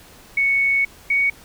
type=tone pair in turn; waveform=sine; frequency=2217 / 2235 Hz; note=C#7 / C#7; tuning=0 / +14 cents; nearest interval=unison; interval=14 cents; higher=second; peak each=-15 dBFS; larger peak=neither; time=0.37-0.85 / 1.1-1.3 s; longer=first; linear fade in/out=5 ms; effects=pink hiss -46 dBFS RMS until 1.44 s